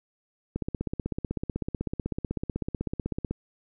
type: click train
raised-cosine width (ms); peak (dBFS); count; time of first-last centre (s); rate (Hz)
3; -16; 45; 0.56-3.31; 16
effects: none